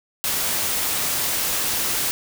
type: noise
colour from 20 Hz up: white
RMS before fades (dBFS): -23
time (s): 0.24-2.11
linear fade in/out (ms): 0
effects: none